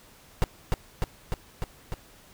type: noise with echo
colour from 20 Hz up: brown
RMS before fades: -20 dBFS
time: 0.42-0.44 s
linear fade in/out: 0 ms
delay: 300 ms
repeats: 5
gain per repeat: -2 dB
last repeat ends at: 1.94 s
effects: pink hiss -54 dBFS RMS until 2.33 s